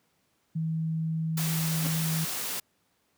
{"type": "tone", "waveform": "sine", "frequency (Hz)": 160.8, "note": "E3", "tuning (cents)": -43, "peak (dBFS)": -26, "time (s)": [0.55, 2.25], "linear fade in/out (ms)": 10}
{"type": "noise", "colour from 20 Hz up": "white", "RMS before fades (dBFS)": -33, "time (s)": [1.37, 2.6], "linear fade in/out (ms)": 5}
{"type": "tone with exponential growth", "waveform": "sawtooth", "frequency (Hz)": 271.6, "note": "C#4", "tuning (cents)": -35, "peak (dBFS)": -26, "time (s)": [1.78, 1.87], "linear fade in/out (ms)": 1, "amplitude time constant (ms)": 19}
{"effects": ["pink hiss -71 dBFS RMS until 3.17 s", "high-pass 100 Hz 12 dB/octave"]}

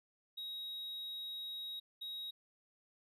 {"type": "tone bursts at uneven times", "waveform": "triangle", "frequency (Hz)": 3800, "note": "A#7", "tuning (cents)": 33, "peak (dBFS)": -40, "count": 2, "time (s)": [[0.37, 1.8], [2.01, 2.31]], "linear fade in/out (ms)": 10, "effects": []}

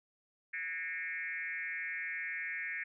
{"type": "tone with frequency modulation", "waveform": "sine", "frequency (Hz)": 1985, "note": "B6", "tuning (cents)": 8, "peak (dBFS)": -36, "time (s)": [0.53, 2.84], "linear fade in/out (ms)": 10, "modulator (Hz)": 169, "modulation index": 2, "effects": []}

